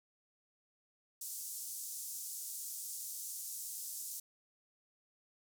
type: band-pass noise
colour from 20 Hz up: pink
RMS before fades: -44 dBFS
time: 1.21-4.2 s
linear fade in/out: 5 ms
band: 6400 to 16000 Hz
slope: 24 dB/octave
effects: none